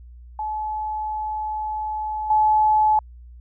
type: tone with level steps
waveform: sine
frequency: 858 Hz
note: A5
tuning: 44 cents flat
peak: -24 / -14 dBFS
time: 0.39-2.99 s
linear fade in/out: 2 ms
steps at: 2.3 s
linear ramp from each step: 5 ms
effects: added 60 Hz sine -40 dBFS peak until 3.4 s